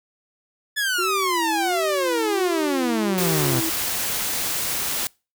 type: exponential sweep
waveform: sawtooth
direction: down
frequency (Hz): 1742 to 123.1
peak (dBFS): -17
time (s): 0.76-3.61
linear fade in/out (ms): 20
type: tone with vibrato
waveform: triangle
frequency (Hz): 355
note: F4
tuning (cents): +28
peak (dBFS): -23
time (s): 0.98-3.7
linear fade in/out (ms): 10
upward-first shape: sine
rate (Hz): 1.4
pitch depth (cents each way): 160
type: noise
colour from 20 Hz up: white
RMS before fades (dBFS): -25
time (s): 3.18-5.07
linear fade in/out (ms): 0
effects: noise-tail reverb RT60 0.3 s tail -25 dB re dry

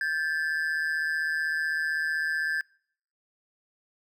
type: ring-modulated tone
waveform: triangle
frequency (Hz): 1657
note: G#6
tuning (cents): -4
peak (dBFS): -21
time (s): 0.01-2.61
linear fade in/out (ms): 0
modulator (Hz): 77.9
effects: noise-tail reverb RT60 0.6 s tail -25 dB re dry

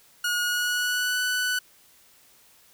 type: tone with pitch glide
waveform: sawtooth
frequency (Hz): 1443 to 1491.3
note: F#6 to F#6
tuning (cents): -44 to +13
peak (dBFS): -20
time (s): 0.24-1.59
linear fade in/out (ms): 5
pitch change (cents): +57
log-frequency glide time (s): 0.4-1.2
effects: white hiss -57 dBFS RMS until 2.73 s

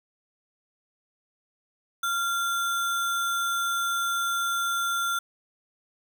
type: tone with sample-and-hold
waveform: sine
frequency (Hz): 1384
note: F6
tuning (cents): -16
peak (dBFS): -24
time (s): 2.03-5.19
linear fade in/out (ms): 5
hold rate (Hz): 4900
effects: none

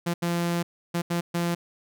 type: tone bursts at uneven times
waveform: sawtooth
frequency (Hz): 171.8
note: F3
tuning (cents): -28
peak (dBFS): -20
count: 5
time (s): 0.06-0.14 / 0.22-0.63 / 0.94-1.02 / 1.1-1.21 / 1.34-1.55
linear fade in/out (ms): 10
effects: none

